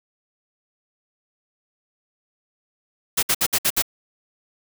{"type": "noise bursts", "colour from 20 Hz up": "white", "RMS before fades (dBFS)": -19, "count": 6, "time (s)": [3.17, 3.823], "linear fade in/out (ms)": 10, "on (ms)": 58, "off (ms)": 61, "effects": []}